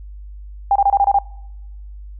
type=tone bursts; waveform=sine; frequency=799 Hz; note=G5; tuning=33 cents sharp; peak=-10 dBFS; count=7; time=0.71-1.188 s; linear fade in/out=2 ms; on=46 ms; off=26 ms; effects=noise-tail reverb RT60 1.0 s tail -25 dB re dry + added 50 Hz sine -32 dBFS peak until 2.19 s